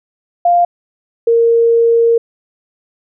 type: tone pair in turn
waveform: sine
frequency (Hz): 698.5 / 463.4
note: F5 / A#4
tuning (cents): 0 / -10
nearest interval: perfect fifth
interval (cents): 710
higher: first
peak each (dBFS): -7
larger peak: neither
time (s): 0.45-0.65 / 1.27-2.18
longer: second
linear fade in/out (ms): 5
effects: none